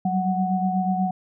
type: tone cluster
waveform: sine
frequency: 185.9 / 194.1 / 741 Hz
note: F#3 / G3 / F#5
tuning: +8 / -17 / +2 cents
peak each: -23 / -28 / -24 dBFS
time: 0.05-1.11 s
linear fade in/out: 5 ms
effects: none